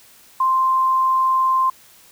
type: tone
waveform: sine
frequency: 1046.5 Hz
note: C6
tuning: in tune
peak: -14 dBFS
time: 0.4-1.7 s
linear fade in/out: 5 ms
effects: white hiss -49 dBFS RMS until 2.11 s